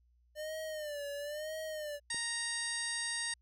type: tone with vibrato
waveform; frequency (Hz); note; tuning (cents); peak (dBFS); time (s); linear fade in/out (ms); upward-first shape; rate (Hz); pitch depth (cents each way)
square; 600; D5; +37; -39; 0.35-2; 50; sine; 1; 90
type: harmonic tone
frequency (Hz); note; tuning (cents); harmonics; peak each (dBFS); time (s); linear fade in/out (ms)
932.3; A#5; 0; 1 / 2 / 3 / 4 / 5 / 6 / 7 / 9 / 10; -51 / -39 / -51 / -44 / -42 / -48 / -49 / -40 / -46; 2.1-3.34; 5
type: click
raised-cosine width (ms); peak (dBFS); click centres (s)
2; -36; 2.145
effects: added 60 Hz sine -66 dBFS peak until 3.41 s